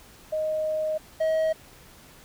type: tone pair in turn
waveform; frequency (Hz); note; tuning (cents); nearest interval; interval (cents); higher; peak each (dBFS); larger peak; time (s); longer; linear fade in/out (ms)
sine / triangle; 622.3 / 636.1; D#5 / D#5; 0 / +38; unison; 38; second; -24 / -19; second; 0.32-0.98 / 1.2-1.53; first; 10
effects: pink hiss -51 dBFS RMS until 2.24 s